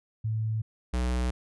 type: tone pair in turn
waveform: sine / square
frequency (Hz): 110 / 61.74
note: A2 / B1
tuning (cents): 0 / 0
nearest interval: minor seventh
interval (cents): 1000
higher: first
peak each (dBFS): -26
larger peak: neither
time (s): 0.24-0.62 / 0.93-1.31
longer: neither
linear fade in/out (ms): 10
effects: resampled to 24000 Hz